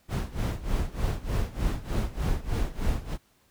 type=noise with tremolo; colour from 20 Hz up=brown; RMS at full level=-25 dBFS; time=0.08-3.18 s; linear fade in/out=50 ms; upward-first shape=sine; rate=3.3 Hz; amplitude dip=85%; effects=pink hiss -65 dBFS RMS until 3.5 s